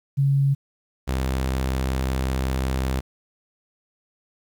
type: tone pair in turn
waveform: sine / sawtooth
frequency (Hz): 138.59 / 65.41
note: C#3 / C2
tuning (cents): 0 / 0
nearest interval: octave + minor second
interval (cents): 1300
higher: first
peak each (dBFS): -16 / -18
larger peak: first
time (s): 0.17-0.55 / 1.07-3.01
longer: second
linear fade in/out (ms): 20
effects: 9-bit